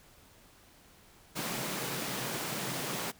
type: high-pass noise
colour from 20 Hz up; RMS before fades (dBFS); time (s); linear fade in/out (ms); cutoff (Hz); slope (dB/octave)
pink; -36; 1.35-3.12; 20; 120; 96
effects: pink hiss -59 dBFS RMS until 3.19 s